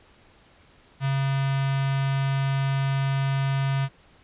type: tone with notch filter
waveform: square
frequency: 136.5 Hz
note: C#3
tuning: 26 cents flat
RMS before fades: -24 dBFS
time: 1-3.89 s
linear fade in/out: 50 ms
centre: 380 Hz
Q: 0.71
effects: pink hiss -56 dBFS RMS until 4.23 s + resampled to 8000 Hz